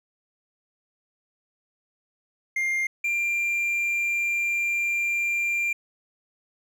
triangle tone pair in turn, 2112 / 2381 Hz, C7 / D7, +16 / +23 cents, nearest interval major second, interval 207 cents, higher second, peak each -21 dBFS, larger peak neither, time 2.56-2.87 / 3.04-5.73 s, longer second, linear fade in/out 5 ms, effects none

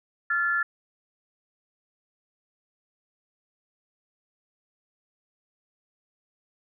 sine tone pair together, 1383.5 / 1732 Hz, F6 / A6, -17 / -28 cents, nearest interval major third, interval 389 cents, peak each -25 dBFS, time 0.3-0.63 s, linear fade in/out 5 ms, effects none

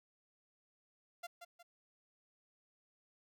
sawtooth tone with echo, 691 Hz, F5, 19 cents flat, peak -39 dBFS, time 1.23-1.27 s, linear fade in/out 10 ms, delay 180 ms, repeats 2, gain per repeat -7 dB, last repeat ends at 1.63 s, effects none

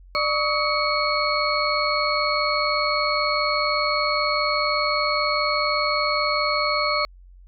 sine tone cluster, 595 / 1129 / 1274 / 2229 / 4325 Hz, D5 / C#6 / D#6 / C#7 / C#8, +22 / +31 / +41 / +9 / -43 cents, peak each -26 dBFS, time 0.15-7.05 s, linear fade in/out 0 ms, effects added 45 Hz sine -44 dBFS peak until 7.47 s

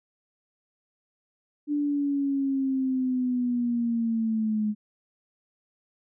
sine linear sweep, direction down, 294.7 to 209.9 Hz, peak -23 dBFS, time 1.67-4.75 s, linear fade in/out 50 ms, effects none

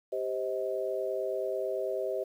sine chord, C minor, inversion second, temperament equal with one note detuned, 392 / 523.3 / 632.4 Hz, G4 / C5 / Eb5, 0 / 0 / +28 cents, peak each -34 dBFS, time 0.12-2.24 s, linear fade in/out 10 ms, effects 10-bit

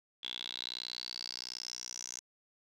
10% pulse tone with band-pass filter sweep, 61.3 Hz, B1, 12 cents flat, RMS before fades -43 dBFS, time 0.23-2.2 s, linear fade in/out 5 ms, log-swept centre 3400 to 6300 Hz, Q 10, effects none

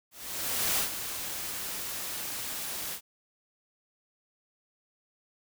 white noise with ADSR envelope, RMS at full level -27 dBFS, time 0.11-3.01 s, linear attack 670 ms, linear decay 110 ms, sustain -9 dB, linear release 75 ms, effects none

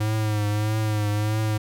square tone with vibrato, 106.5 Hz, G#2, 44 cents sharp, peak -22 dBFS, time 0-1.58 s, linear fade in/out 10 ms, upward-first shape triangle, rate 1.6 Hz, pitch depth 50 cents each way, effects none

